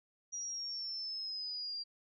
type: linear sweep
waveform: sine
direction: down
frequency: 5770 to 4736 Hz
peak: -38 dBFS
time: 0.32-1.84 s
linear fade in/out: 20 ms
effects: none